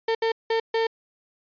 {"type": "tone bursts at uneven times", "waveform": "35% pulse", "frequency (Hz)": 451.9, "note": "A4", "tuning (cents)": 46, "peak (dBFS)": -19, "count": 4, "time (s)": [[0.08, 0.15], [0.22, 0.32], [0.5, 0.6], [0.74, 0.87]], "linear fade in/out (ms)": 5, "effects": ["resampled to 11025 Hz"]}